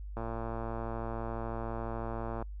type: click train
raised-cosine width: 1 ms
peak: -24 dBFS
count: 258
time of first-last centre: 0.17-2.424 s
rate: 114 Hz
effects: noise-tail reverb RT60 0.1 s tail -26 dB re dry + added 50 Hz sine -39 dBFS peak until 2.6 s